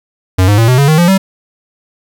square tone with pitch steps, 92.8 / 102.97 / 114.25 / 126.77 / 140.66 / 156.07 / 173.17 / 192.15 Hz, F#2 / G#2 / A#2 / B2 / C#3 / D#3 / F3 / G3, +6 / -14 / -34 / +46 / +26 / +6 / -14 / -34 cents, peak -6 dBFS, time 0.38-1.18 s, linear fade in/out 10 ms, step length 100 ms, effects 8-bit

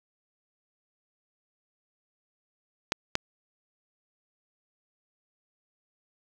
clicks, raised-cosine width 0.2 ms, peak -7 dBFS, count 2, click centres 2.921 / 3.154 s, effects none

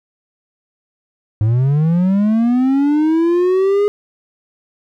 triangle linear sweep, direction up, 103.83 to 415.7 Hz, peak -9 dBFS, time 1.41-3.88 s, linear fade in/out 0 ms, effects none

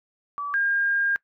sine tone pair in turn, 1150 / 1611.4 Hz, D6 / G6, -37 / +47 cents, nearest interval tritone, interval 584 cents, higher second, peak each -27 / -20 dBFS, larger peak second, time 0.38-0.54 / 0.54-1.16 s, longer second, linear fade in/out 0 ms, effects noise-tail reverb RT60 0.1 s tail -22 dB re dry

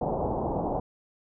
white low-pass noise, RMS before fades -29 dBFS, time 0.01-0.8 s, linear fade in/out 5 ms, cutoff 880 Hz, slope 48 dB/octave, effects none

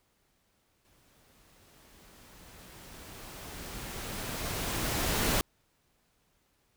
pink noise with exponential growth, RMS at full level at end -27 dBFS, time 0.85-5.41 s, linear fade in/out 0 ms, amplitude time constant 990 ms, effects pink hiss -72 dBFS RMS until 6.76 s

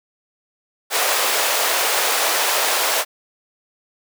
pink high-pass noise, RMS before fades -19 dBFS, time 0.9-3.05 s, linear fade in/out 50 ms, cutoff 500 Hz, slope 24 dB/octave, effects none

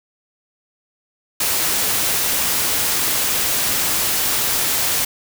white noise, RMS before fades -19 dBFS, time 1.4-5.05 s, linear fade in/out 5 ms, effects none

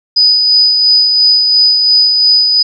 sine tone with tremolo, 4978 Hz, D#8, in tune, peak -4 dBFS, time 0.16-2.63 s, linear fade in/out 10 ms, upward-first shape sine, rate 2.9 Hz, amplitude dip 35%, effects none

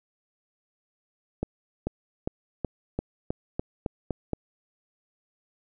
accelerating click train, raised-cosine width 2 ms, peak -14 dBFS, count 10, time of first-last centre 1.43-4.333 s, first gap 440 ms, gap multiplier 0.92, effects none

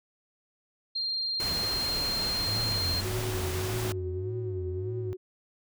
sine tone, 4192 Hz, C8, 2 cents sharp, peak -28 dBFS, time 0.95-3.01 s, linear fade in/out 10 ms
pink noise, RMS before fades -35 dBFS, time 1.4-3.92 s, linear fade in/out 0 ms
triangle tone with vibrato, 98 Hz, G2, in tune, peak -30 dBFS, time 2.47-5.13 s, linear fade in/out 0 ms, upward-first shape sine, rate 1.7 Hz, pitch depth 230 cents each way
sine tone with tremolo, 370 Hz, F#4, in tune, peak -32 dBFS, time 3.04-5.17 s, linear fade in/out 20 ms, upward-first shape triangle, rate 9.9 Hz, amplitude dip 40%
effects none

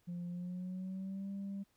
sine tone with pitch glide, 174.9 to 197.46 Hz, F3 to G3, +3 to +13 cents, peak -37 dBFS, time 0.07-1.64 s, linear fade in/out 20 ms, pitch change +210 cents, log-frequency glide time 0.28-1.31 s, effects tanh soft clip ceiling -37 dBFS + pink hiss -75 dBFS RMS until 1.76 s

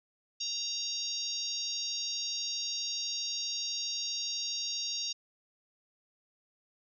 harmonic tone, 932.3 Hz, A#5, in tune, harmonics 3 / 4 / 5 / 6 / 7, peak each -44 / -39 / -38 / -37 / -42 dBFS, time 0.4-5.13 s, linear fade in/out 10 ms, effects none

